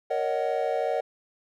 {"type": "chord", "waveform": "triangle", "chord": "D# minor seventh", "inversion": "second", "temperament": "just", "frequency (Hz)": [466.7, 560, 622.3, 746.7], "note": ["A#4", "C#5", "D#5", "F#5"], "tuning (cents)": [2, 18, 0, 16], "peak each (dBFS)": -28, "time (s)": [0.1, 1.01], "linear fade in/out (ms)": 10, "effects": []}